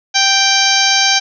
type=harmonic tone; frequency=784 Hz; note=G5; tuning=in tune; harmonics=1 / 2 / 3 / 4 / 5 / 6 / 7 / 8; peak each=-18 / -18 / -18 / -18 / -18 / -18 / -18 / -18 dBFS; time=0.14-1.2 s; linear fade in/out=20 ms; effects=none